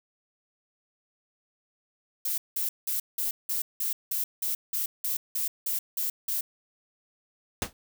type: noise bursts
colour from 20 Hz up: violet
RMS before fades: -29 dBFS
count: 14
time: 2.25-6.41 s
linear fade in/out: 5 ms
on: 130 ms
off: 180 ms
type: noise with exponential decay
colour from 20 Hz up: pink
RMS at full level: -24 dBFS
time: 7.62-7.73 s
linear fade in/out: 1 ms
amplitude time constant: 22 ms
effects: none